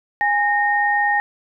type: tone pair together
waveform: sine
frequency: 823.2 / 1848 Hz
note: G#5 / A#6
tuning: -16 / -16 cents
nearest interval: octave + major second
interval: 1400 cents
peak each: -18 dBFS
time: 0.21-1.2 s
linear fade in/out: 0 ms
effects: none